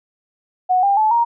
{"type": "tone with pitch steps", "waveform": "sine", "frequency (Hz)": [736, 798, 865.2, 938.1], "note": ["F#5", "G5", "A5", "A#5"], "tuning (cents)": [-9, 31, -29, 11], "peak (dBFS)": -12, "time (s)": [0.69, 1.25], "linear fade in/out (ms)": 20, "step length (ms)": 140, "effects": []}